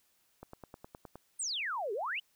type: click train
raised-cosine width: 1 ms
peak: -32 dBFS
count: 8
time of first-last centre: 0.43-1.156 s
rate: 9.64 Hz
type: exponential two-way sweep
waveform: sine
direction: down then up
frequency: 9140 to 381.3 to 3154 Hz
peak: -33 dBFS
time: 1.39-2.2 s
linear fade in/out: 10 ms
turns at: 1.93 s
effects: white hiss -72 dBFS RMS until 2.35 s